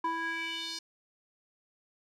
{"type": "tone with band-pass filter sweep", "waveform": "square", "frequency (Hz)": 329.6, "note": "E4", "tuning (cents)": 0, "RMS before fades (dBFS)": -35, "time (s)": [0.04, 0.79], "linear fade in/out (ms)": 5, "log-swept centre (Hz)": [1000, 5100], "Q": 3.4, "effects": []}